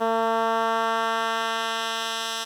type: tone with band-pass filter sweep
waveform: 10% pulse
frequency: 226.2 Hz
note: A3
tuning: 48 cents sharp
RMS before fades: -25 dBFS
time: 0-2.45 s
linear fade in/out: 20 ms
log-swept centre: 620 to 4500 Hz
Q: 0.83
effects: 8-bit